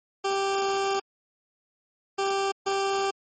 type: tone bursts at uneven times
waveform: 20% pulse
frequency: 392 Hz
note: G4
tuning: in tune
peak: -19 dBFS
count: 3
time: 0.24-1 / 2.18-2.52 / 2.66-3.11 s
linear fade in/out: 10 ms
effects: MP3 32 kbps